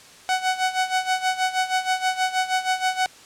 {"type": "tone with tremolo", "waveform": "sawtooth", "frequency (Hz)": 746, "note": "F#5", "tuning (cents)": 14, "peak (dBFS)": -14, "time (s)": [0.29, 3.06], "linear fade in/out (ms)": 0, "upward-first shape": "sine", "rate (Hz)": 6.3, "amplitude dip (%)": 80, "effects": ["white hiss -47 dBFS RMS until 3.25 s", "low-pass 8000 Hz 12 dB/octave"]}